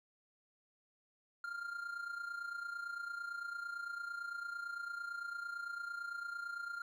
triangle tone with amplitude modulation, 1396.9 Hz, F6, in tune, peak -36 dBFS, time 1.44-6.82 s, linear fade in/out 2 ms, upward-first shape sine, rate 28.9 Hz, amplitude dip 65%, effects 13-bit

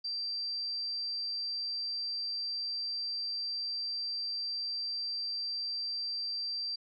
sine tone, 4699 Hz, D8, in tune, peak -33 dBFS, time 0.04-6.76 s, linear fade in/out 10 ms, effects none

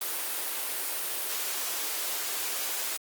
white high-pass noise, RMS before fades -32 dBFS, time 0.01-2.97 s, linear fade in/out 5 ms, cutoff 330 Hz, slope 24 dB/octave, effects Opus 32 kbps

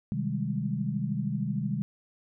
sine chord, Ab major seventh, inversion first, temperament just, 129.78 / 155.74 / 194.67 / 207.7 Hz, C3 / Eb3 / G3 / Ab3, -14 / +2 / -12 / 0 cents, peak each -33 dBFS, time 0.12-1.82 s, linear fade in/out 0 ms, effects none

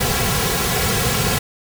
pink noise with comb filter, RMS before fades -19 dBFS, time 0-1.39 s, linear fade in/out 10 ms, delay 3.3 ms, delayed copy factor -0.8, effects none

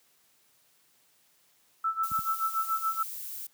sine tone with tremolo, 1320 Hz, E6, 2 cents sharp, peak -24 dBFS, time 1.84-3.03 s, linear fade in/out 5 ms, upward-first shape sine, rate 7 Hz, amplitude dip 85%
violet noise, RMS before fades -39 dBFS, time 2.03-3.47 s, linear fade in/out 5 ms
clicks, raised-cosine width 5 ms, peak -30 dBFS, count 2, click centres 2.117 / 2.19 s
effects white hiss -66 dBFS RMS until 3.53 s + high-pass 80 Hz 12 dB/octave

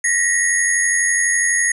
sine tone cluster, 1854 / 1946 / 6600 / 9880 Hz, A#6 / B6 / G#8 / D#9, -10 / -26 / -12 / -13 cents, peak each -20 dBFS, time 0.04-1.72 s, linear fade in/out 5 ms, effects none

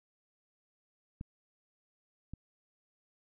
clicks, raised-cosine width 5 ms, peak -28 / -30 dBFS, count 2, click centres 1.211 / 2.336 s, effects none

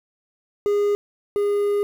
triangle tone pair in turn, 410 / 408.6 Hz, G#4 / G#4, -22 / -28 cents, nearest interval unison, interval 6 cents, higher first, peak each -15 / -16 dBFS, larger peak first, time 0.66-0.95 / 1.36-1.83 s, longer second, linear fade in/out 0 ms, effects 8-bit

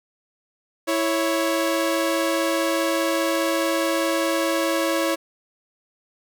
sawtooth tone pair together, 329.6 / 554.3 Hz, E4 / C#5, 0 / 0 cents, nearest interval major sixth, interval 900 cents, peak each -19 / -19 dBFS, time 0.87-5.16 s, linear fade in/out 20 ms, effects none

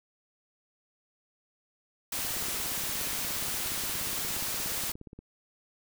white noise, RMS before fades -33 dBFS, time 2.12-4.92 s, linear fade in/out 5 ms
click train, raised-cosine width 3 ms, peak -32 dBFS, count 52, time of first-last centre 2.19-5.19 s, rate 17 Hz
effects none

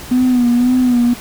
triangle tone with vibrato, 246.9 Hz, B3, in tune, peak -6 dBFS, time 0.11-1.14 s, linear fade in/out 10 ms, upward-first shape sine, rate 1.9 Hz, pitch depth 54 cents each way, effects tanh soft clip ceiling -6 dBFS + pink hiss -32 dBFS RMS until 1.2 s

